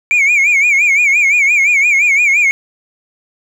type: tone with vibrato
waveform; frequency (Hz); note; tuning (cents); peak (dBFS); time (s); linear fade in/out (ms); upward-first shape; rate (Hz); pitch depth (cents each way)
sine; 2301; D7; -36; -5; 0.11-2.51; 0; sine; 5.8; 120
effects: tanh soft clip ceiling -7 dBFS + 7-bit